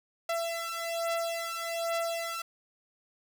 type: beating tone pair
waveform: sawtooth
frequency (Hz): 670 / 671.2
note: E5 / E5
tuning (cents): +28 / +31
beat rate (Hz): 1.2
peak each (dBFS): -30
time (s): 0.29-2.42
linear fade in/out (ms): 5
effects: none